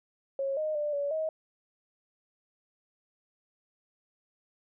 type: tone with pitch steps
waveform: sine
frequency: 546 / 618 / 593 / 570 / 632 Hz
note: C#5 / D#5 / D5 / C#5 / D#5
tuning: -26 / -12 / +17 / +48 / +27 cents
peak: -28 dBFS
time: 0.39-1.29 s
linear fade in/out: 2 ms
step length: 180 ms
effects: none